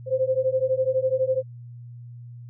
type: beating tone pair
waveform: sine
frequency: 515 / 527 Hz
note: C5 / C5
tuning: -28 / +12 cents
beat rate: 12 Hz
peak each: -23 dBFS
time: 0.06-1.43 s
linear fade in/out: 50 ms
effects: added 120 Hz sine -38 dBFS peak until 2.49 s